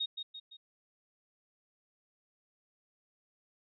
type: tone with echo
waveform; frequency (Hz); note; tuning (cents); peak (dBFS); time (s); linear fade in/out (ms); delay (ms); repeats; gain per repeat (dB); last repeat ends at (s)
sine; 3729; A#7; 0; -31; 0-0.06; 10; 170; 3; -6; 0.57
effects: none